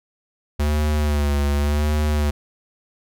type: tone with vibrato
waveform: square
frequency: 73.5 Hz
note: D2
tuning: 2 cents sharp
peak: -18 dBFS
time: 0.59-2.31 s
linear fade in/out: 10 ms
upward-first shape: sine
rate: 0.89 Hz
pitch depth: 48 cents each way
effects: none